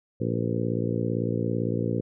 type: harmonic tone with a mistuned harmonic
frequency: 57.8 Hz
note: A#1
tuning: 14 cents flat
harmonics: 2 / 3 / 4 / 5 / 6 / 7 / 8 / 9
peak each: -29 / -31 / -32 / -33 / -34 / -34 / -35 / -36 dBFS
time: 0.2-2.01 s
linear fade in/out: 10 ms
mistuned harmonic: 9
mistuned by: -49 cents
effects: none